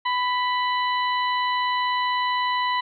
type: harmonic tone with a mistuned harmonic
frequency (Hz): 996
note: B5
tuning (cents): +14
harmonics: 1 / 2 / 3 / 4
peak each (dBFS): -22 / -28 / -32 / -34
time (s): 0.05-2.81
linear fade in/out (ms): 10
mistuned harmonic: 2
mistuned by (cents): -18
effects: none